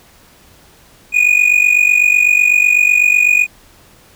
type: tone with amplitude modulation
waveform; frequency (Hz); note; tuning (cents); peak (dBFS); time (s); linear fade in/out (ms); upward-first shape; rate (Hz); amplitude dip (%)
triangle; 2462; D#7; -19; -3; 1.12-3.47; 50; sine; 48; 80
effects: pink hiss -46 dBFS RMS until 4.15 s